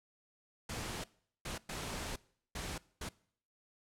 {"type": "noise bursts at uneven times", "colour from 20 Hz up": "pink", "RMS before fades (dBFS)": -41, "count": 5, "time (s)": [[0.69, 1.04], [1.45, 1.58], [1.69, 2.16], [2.55, 2.78], [3.01, 3.09]], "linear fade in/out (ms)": 5, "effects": ["noise-tail reverb RT60 0.6 s tail -22 dB re dry", "low-pass 10000 Hz 12 dB/octave"]}